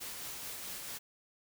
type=noise with tremolo; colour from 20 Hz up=white; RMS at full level=-42 dBFS; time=0-0.99 s; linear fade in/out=20 ms; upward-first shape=sine; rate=4.6 Hz; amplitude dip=25%; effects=none